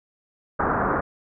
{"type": "low-pass noise", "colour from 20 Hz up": "white", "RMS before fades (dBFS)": -23, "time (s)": [0.59, 1.01], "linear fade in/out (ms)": 10, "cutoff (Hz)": 1500, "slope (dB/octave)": 48, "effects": []}